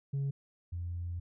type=tone pair in turn; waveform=sine; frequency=138.59 / 86.83 Hz; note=C#3 / F2; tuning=0 / -9 cents; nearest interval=minor sixth; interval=809 cents; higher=first; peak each=-28 / -34 dBFS; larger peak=first; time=0.13-0.31 / 0.72-1.2 s; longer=second; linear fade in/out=10 ms; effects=tanh soft clip ceiling -29 dBFS